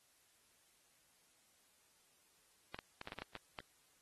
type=clicks; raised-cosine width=0.3 ms; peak=-29 dBFS; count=9; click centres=2.745 / 2.789 / 3.014 / 3.074 / 3.121 / 3.187 / 3.22 / 3.353 / 3.588 s; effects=white hiss -72 dBFS RMS until 4.01 s + AAC 32 kbps